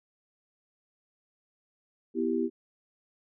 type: chord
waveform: sine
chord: E minor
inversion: second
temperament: equal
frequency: 246.9 / 329.6 / 392 Hz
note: B3 / E4 / G4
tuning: 0 / 0 / 0 cents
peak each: -30 dBFS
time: 2.14-2.5 s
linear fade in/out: 50 ms
effects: none